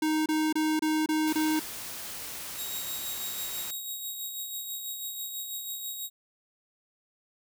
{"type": "tone bursts", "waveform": "square", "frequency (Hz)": 311.1, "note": "D#4", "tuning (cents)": 0, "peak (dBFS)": -25, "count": 6, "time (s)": [0.02, 1.595], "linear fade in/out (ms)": 5, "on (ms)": 240, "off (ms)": 27}
{"type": "noise", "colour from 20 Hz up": "white", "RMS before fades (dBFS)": -39, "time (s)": [1.27, 3.71], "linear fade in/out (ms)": 5}
{"type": "tone with tremolo", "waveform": "5% pulse", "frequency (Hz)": 3793, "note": "A#7", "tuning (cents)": 29, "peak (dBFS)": -25, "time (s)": [2.56, 6.1], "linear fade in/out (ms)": 50, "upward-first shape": "sine", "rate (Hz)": 6.1, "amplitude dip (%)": 40}
{"effects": []}